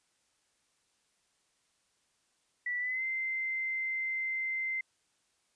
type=tone with pitch glide; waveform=sine; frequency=1961 to 2078 Hz; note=B6 to C7; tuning=-13 to -12 cents; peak=-31 dBFS; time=2.66-4.81 s; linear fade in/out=5 ms; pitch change=+101 cents; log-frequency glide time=2.79-3.03 s; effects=white hiss -74 dBFS RMS until 5.55 s + resampled to 22050 Hz